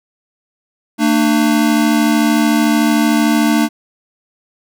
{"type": "tone pair together", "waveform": "square", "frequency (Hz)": [225.9, 299.3], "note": ["A3", "D4"], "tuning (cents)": [46, 33], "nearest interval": "perfect fourth", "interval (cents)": 487, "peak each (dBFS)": -14, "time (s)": [0.98, 3.69], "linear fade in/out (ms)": 50, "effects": []}